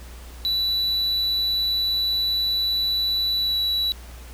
triangle tone with pitch glide, 3955 to 3930 Hz, B7 to B7, +2 to -9 cents, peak -19 dBFS, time 0.45-3.92 s, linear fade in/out 0 ms, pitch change -11 cents, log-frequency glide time 3.36-3.57 s, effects added 60 Hz sine -38 dBFS peak until 4.33 s + pink hiss -46 dBFS RMS until 4.33 s

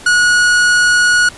45% pulse tone, 1456 Hz, F#6, 28 cents flat, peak -8 dBFS, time 0.06-1.29 s, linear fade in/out 5 ms, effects pink hiss -35 dBFS RMS until 1.37 s + resampled to 24000 Hz

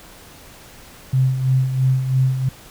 sine tone with tremolo, 130.81 Hz, C3, in tune, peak -12 dBFS, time 1.13-2.49 s, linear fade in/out 5 ms, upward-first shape sine, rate 3 Hz, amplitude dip 60%, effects pink hiss -43 dBFS RMS until 2.7 s

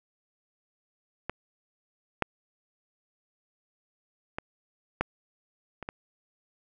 clicks, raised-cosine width 0.5 ms, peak -16 / -9 / -17 / -10 / -23 / -19 dBFS, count 6, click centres 1.296 / 2.223 / 4.385 / 5.01 / 5.827 / 5.889 s, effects none

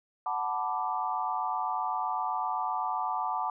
sine chord, B minor seventh, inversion second, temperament equal, 740 / 880 / 987.8 / 1174.7 Hz, F#5 / A5 / B5 / D6, 0 / 0 / 0 / 0 cents, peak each -34 / -33 / -35 / -34 dBFS, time 0.26-3.5 s, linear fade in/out 2 ms, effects none

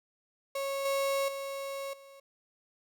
35% pulse tone with level steps, 550 Hz, C#5, 14 cents flat, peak -30 / -26 / -34 / -49 dBFS, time 0.55-2.2 s, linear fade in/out 5 ms, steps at 0.85 / 1.28 / 1.93 s, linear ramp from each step 5 ms, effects none

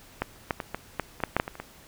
clicks, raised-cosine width 0.5 ms, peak -11 / -10 / -16 / -15 / -11 / -22 / -9 / -7 / -7 / -18 / -27 / -19 dBFS, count 12, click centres 0.22 / 0.508 / 0.602 / 0.746 / 0.997 / 1.203 / 1.237 / 1.366 / 1.399 / 1.479 / 1.554 / 1.6 s, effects pink hiss -52 dBFS RMS until 1.87 s

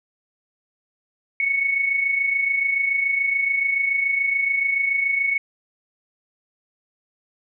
sine tone pair together, 2190 / 2217 Hz, C#7 / C#7, -22 / 0 cents, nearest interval unison, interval 22 cents, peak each -27 / -19 dBFS, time 1.4-5.38 s, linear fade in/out 2 ms, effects none

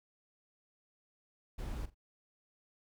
brown noise with echo, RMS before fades -39 dBFS, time 1.58-1.86 s, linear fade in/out 10 ms, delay 43 ms, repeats 2, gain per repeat -15 dB, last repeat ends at 1.946 s, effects none

